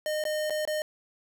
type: tone with dropouts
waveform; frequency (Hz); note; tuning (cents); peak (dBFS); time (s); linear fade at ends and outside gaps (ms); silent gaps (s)
square; 612; D#5; -29; -28; 0.06-0.82; 1; 0.239-0.252 / 0.498-0.505 / 0.652-0.675
effects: none